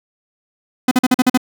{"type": "tone bursts", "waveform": "45% pulse", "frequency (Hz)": 252.8, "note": "B3", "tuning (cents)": 41, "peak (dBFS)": -9, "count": 7, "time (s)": [0.88, 1.375], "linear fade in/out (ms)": 5, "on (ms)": 33, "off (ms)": 44, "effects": []}